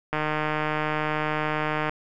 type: click train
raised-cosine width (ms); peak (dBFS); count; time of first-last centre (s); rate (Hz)
0.5; -11; 271; 0.13-1.895; 153
effects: none